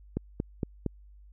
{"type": "click train", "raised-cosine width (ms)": 3, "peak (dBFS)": -16, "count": 4, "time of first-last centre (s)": [0.17, 0.863], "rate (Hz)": 4.33, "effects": ["added 50 Hz sine -50 dBFS peak until 1.32 s"]}